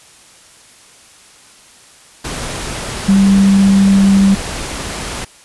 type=tone in noise; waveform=sine; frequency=196 Hz; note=G3; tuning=in tune; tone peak=-6 dBFS; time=3.08-4.35 s; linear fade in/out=10 ms; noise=pink; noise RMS=-23 dBFS; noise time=2.24-5.25 s; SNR=+14 dB; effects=white hiss -43 dBFS RMS until 5.44 s + resampled to 24000 Hz

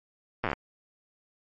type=slowing click train; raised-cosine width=0.5 ms; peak=-13 dBFS; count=9; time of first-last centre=0.44-0.531 s; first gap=8 ms; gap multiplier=1.1; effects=MP3 48 kbps

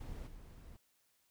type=noise with level steps; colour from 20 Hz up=brown; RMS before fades=-45 / -53 dBFS; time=0-0.77 s; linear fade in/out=10 ms; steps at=0.26 s; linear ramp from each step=20 ms; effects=white hiss -75 dBFS RMS until 1.3 s

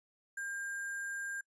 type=tone with sample-and-hold; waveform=sine; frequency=1604 Hz; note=G6; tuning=39 cents sharp; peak=-37 dBFS; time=0.37-1.41 s; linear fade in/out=5 ms; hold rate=8820 Hz; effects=noise-tail reverb RT60 0.1 s tail -22 dB re dry + resampled to 22050 Hz

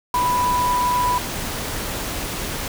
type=tone in noise; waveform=sine; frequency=987.8 Hz; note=B5; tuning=in tune; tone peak=-17 dBFS; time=0.14-1.18 s; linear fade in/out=2 ms; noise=pink; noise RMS=-27 dBFS; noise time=0.14-2.68 s; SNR=+7 dB; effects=none

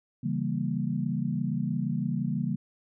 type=chord; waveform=sine; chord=C# diminished seventh; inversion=none; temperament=equal; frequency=138.59 / 164.81 / 196 / 233.1 Hz; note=C#3 / E3 / G3 / Bb3; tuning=0 / 0 / 0 / 0 cents; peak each=-32 dBFS; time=0.23-2.56 s; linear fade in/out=10 ms; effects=none

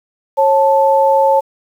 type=tone pair together; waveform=sine; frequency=545.5 / 878 Hz; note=C#5 / A5; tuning=-28 / -4 cents; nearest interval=minor sixth; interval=824 cents; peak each=-11 dBFS; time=0.37-1.41 s; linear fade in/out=20 ms; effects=7-bit

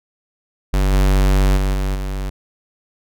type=tone with level steps; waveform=square; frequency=48.02 Hz; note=G1; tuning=35 cents flat; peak=-14 / -12 / -16 / -18 / -22 dBFS; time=0.73-2.3 s; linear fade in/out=10 ms; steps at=0.92 / 1.56 / 1.73 / 1.94 s; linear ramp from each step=20 ms; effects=none

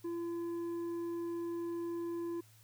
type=tone with tanh clipping; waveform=sine; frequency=340 Hz; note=F4; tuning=46 cents flat; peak=-37 dBFS; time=0.04-2.41 s; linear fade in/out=10 ms; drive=6 dB; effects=added 110 Hz sine -61 dBFS peak until 2.63 s + white hiss -65 dBFS RMS until 2.63 s

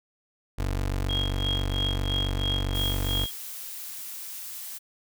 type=tone; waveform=25% pulse; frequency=47.46 Hz; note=F#1; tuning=45 cents sharp; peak=-22 dBFS; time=0.58-3.26 s; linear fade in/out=10 ms
type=tone with tremolo; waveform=sine; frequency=3266 Hz; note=G#7; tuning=30 cents flat; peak=-26 dBFS; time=1.09-3.31 s; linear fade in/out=5 ms; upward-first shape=sine; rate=3 Hz; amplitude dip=90%
type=noise; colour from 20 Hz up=blue; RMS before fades=-38 dBFS; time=2.74-4.79 s; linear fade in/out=20 ms
effects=none

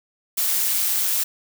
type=noise with amplitude modulation; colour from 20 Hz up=blue; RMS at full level=-19 dBFS; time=0.37-1.24 s; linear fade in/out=10 ms; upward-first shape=sine; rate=191 Hz; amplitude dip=55%; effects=none

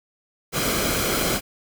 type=noise with comb filter; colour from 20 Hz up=pink; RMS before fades=-23 dBFS; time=0.52-1.41 s; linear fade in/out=50 ms; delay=1.1 ms; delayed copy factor=-0.55; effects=none

